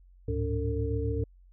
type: tone cluster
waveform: sine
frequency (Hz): 70.9 / 105.7 / 113.2 / 285.5 / 451.1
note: C#2 / G#2 / A2 / D4 / A4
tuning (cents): +40 / +31 / +50 / -49 / +43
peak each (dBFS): -31 / -32 / -38 / -37 / -33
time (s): 0.28-1.24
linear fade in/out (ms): 5
effects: added 45 Hz sine -53 dBFS peak until 1.52 s

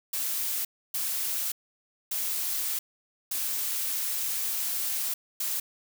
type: noise bursts at uneven times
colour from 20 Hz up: blue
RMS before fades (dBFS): -30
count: 5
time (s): 0.13-0.65 / 0.94-1.52 / 2.11-2.79 / 3.31-5.14 / 5.4-5.6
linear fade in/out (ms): 5
effects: none

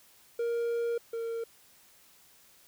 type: tone pair in turn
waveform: triangle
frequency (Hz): 468.8 / 459.7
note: A#4 / A#4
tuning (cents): +10 / -24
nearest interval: unison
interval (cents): 34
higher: first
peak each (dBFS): -26 / -30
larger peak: first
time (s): 0.39-0.98 / 1.13-1.44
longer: first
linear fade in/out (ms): 5
effects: white hiss -60 dBFS RMS until 2.67 s

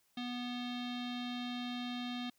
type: tone with low-pass filter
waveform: square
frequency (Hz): 245.1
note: B3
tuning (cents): -13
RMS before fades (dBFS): -40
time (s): 0.17-2.3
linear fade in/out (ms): 5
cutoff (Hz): 3600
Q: 5.1
effects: white hiss -74 dBFS RMS until 2.38 s

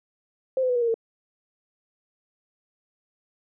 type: tone with pitch steps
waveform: sine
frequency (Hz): 523.3 / 508.7 / 494.5 / 480.7 / 467.3 / 454.2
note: C5 / C5 / B4 / B4 / A#4 / A#4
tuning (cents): 0 / -49 / +2 / -47 / +4 / -45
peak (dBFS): -20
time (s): 0.57-0.942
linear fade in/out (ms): 2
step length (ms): 62
effects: none

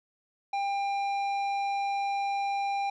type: tone with tanh clipping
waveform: triangle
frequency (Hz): 797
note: G5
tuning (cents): +28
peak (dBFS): -29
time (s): 0.53-2.9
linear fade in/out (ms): 5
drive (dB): 15
effects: none

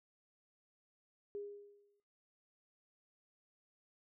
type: tone with exponential decay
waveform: sine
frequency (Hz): 407.8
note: G#4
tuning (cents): -32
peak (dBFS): -39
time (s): 1.35-2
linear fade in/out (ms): 0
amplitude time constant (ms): 140
effects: noise-tail reverb RT60 0.7 s tail -21 dB re dry

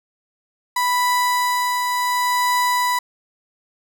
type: tone with tremolo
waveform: 35% pulse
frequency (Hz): 987.8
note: B5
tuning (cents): 0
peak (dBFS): -14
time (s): 0.76-2.99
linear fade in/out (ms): 5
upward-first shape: triangle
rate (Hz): 0.69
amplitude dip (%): 35
effects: none

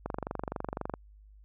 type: click train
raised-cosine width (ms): 1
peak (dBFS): -19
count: 22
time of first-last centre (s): 0.06-0.939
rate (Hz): 23.9
effects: added 51 Hz sine -52 dBFS peak until 1.44 s

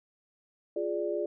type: chord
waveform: sine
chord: D diminished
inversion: first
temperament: equal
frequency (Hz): 349.2 / 415.3 / 587.3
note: F4 / Ab4 / D5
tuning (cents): 0 / 0 / 0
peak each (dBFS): -33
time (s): 0.76-1.26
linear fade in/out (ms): 5
effects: none

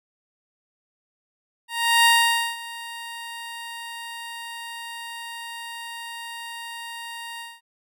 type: tone with ADSR envelope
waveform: 15% pulse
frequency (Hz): 932.3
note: A#5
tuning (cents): 0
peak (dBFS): -7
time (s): 1.68-7.61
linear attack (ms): 370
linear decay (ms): 510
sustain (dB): -20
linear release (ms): 210
effects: none

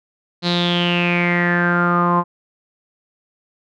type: tone with low-pass filter sweep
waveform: sawtooth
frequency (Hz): 174.61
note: F3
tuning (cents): 0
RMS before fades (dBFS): -17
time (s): 0.42-2.24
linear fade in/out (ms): 50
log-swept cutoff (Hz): 4200 to 1000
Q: 8.9
effects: none

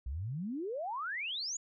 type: exponential sweep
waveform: sine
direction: up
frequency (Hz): 58.27 to 7060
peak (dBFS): -35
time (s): 0.06-1.57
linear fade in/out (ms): 5
effects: none

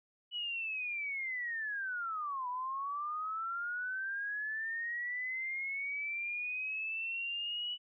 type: linear two-way sweep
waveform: sine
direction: down then up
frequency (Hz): 2960 to 979 to 2960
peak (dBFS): -35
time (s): 0.31-7.78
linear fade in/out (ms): 50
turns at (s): 2.48
effects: none

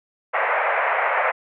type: band-pass noise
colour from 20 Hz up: pink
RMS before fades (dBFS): -21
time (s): 0.33-1.32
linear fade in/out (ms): 20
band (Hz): 530 to 2300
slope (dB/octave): 48
effects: none

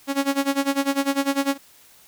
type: tone with tremolo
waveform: sawtooth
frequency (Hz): 276.8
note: C#4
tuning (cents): -2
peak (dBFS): -13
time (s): 0.07-1.58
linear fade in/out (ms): 50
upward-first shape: sine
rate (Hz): 10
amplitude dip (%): 90
effects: white hiss -52 dBFS RMS until 2.07 s

